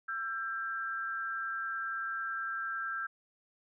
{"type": "tone pair together", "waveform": "sine", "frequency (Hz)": [1341, 1590.2], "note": ["E6", "G6"], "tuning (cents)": [29, 24], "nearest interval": "minor third", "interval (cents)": 295, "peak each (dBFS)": [-37, -36], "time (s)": [0.08, 3.07], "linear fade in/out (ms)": 10, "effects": []}